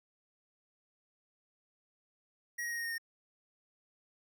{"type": "tone with pitch steps", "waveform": "square", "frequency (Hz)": [1900, 1886.9, 1873.8, 1860.9, 1848, 1835.3], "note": ["A#6", "A#6", "A#6", "A#6", "A#6", "A#6"], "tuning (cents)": [33, 21, 8, -3, -16, -27], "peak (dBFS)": -36, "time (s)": [2.58, 2.982], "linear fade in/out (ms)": 10, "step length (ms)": 67, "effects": []}